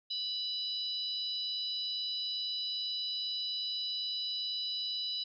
harmonic tone, 987.8 Hz, B5, in tune, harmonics 3 / 4 / 5, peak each -41 / -35 / -41 dBFS, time 0.1-5.24 s, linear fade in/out 10 ms, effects none

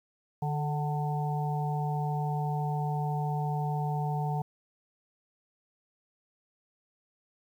harmonic tone with a mistuned harmonic, 149 Hz, D3, 25 cents sharp, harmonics 1 / 3 / 5 / 6, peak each -29 / -41 / -35 / -38 dBFS, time 0.42-4.42 s, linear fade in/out 5 ms, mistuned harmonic 3, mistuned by -37 cents, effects 10-bit

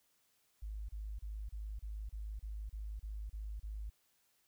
sine tone bursts, 52.5 Hz, G#1, 19 cents sharp, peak -40 dBFS, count 11, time 0.62-3.9 s, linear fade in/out 10 ms, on 270 ms, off 31 ms, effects white hiss -75 dBFS RMS until 4.47 s

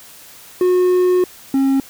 triangle tone pair in turn, 363 / 270.5 Hz, F#4 / C#4, -33 / -42 cents, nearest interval perfect fourth, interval 509 cents, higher first, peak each -9 / -10 dBFS, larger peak first, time 0.61-1.24 / 1.54-1.8 s, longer first, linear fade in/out 2 ms, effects white hiss -41 dBFS RMS until 1.89 s

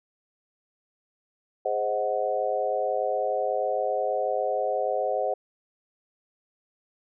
sine chord, Ab dominant seventh, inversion none, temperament equal with one note detuned, 415.3 / 523.3 / 629.8 / 740 Hz, Ab4 / C5 / Eb5 / Gb5, 0 / 0 / +21 / 0 cents, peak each -32 / -28 / -29 / -29 dBFS, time 1.65-5.34 s, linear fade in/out 5 ms, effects none

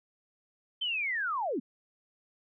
sine linear sweep, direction down, 3136 to 206.9 Hz, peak -29 dBFS, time 0.81-1.6 s, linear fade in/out 10 ms, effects none

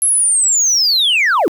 sine linear sweep, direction down, 11100 to 268.8 Hz, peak -8 dBFS, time 0.02-1.48 s, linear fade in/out 0 ms, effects tanh soft clip ceiling -9 dBFS + 7-bit

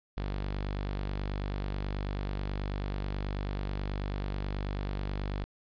sawtooth tone, 49.24 Hz, G1, 8 cents sharp, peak -28 dBFS, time 0.17-5.44 s, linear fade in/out 0 ms, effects resampled to 11025 Hz + 11-bit

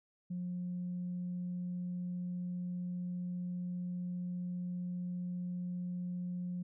sine tone, 178.5 Hz, F3, 38 cents sharp, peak -35 dBFS, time 0.3-6.63 s, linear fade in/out 10 ms, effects tanh soft clip ceiling -32 dBFS

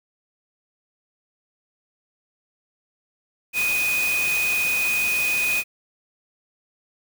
sine tone in noise, 2489 Hz, D#7, in tune, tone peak -20 dBFS, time 3.53-5.64 s, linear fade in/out 50 ms, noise white, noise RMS -29 dBFS, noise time 3.53-5.64 s, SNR +6 dB, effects none

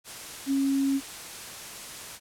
sine tone in noise, 273.4 Hz, C#4, 24 cents flat, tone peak -22 dBFS, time 0.46-1.01 s, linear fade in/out 50 ms, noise white, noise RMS -40 dBFS, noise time 0.04-2.2 s, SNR +15 dB, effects low-pass 11000 Hz 12 dB/octave

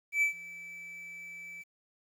triangle tone with ADSR envelope, 2312 Hz, D7, 28 cents flat, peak -21 dBFS, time 0.12-1.64 s, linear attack 100 ms, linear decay 110 ms, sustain -20 dB, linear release 27 ms, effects 10-bit

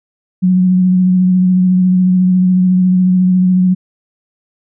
sine tone with vibrato, 183.5 Hz, F#3, 14 cents flat, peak -7 dBFS, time 0.42-3.75 s, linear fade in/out 20 ms, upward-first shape triangle, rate 14 Hz, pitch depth 26 cents each way, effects none

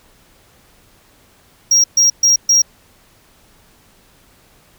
triangle tone bursts, 5630 Hz, F8, 13 cents sharp, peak -7 dBFS, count 4, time 1.71-2.62 s, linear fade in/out 5 ms, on 130 ms, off 130 ms, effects pink hiss -51 dBFS RMS until 4.78 s

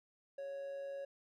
triangle tone with amplitude modulation, 554.4 Hz, C#5, in tune, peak -38 dBFS, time 0.38-1.05 s, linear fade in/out 5 ms, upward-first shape sine, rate 150 Hz, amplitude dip 30%, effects none

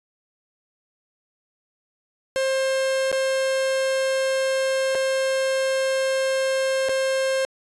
45% pulse tone with dropouts, 531 Hz, C5, 25 cents sharp, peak -20 dBFS, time 2.36-7.45 s, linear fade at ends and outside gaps 0 ms, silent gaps 3.116-3.127 / 4.949-4.953 / 6.887-6.893 s, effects resampled to 24000 Hz

